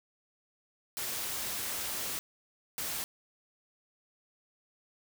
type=noise bursts at uneven times; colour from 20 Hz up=white; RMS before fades=-36 dBFS; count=2; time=0.97-2.19 / 2.78-3.04 s; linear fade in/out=0 ms; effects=none